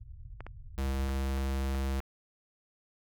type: low-pass noise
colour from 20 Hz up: pink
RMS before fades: -46 dBFS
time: 0-1.19 s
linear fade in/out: 20 ms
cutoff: 130 Hz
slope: 96 dB/octave
type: clicks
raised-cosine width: 0.5 ms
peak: -28 dBFS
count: 6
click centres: 0.406 / 0.466 / 1.092 / 1.378 / 1.749 / 2.003 s
type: tone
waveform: square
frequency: 67.2 Hz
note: C2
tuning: 47 cents sharp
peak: -30 dBFS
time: 0.78-2 s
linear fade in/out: 0 ms
effects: none